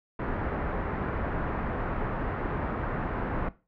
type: low-pass noise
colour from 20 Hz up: pink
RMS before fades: -31 dBFS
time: 0.19-3.49 s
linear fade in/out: 5 ms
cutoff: 1700 Hz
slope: 24 dB/octave
effects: noise-tail reverb RT60 0.3 s tail -18 dB re dry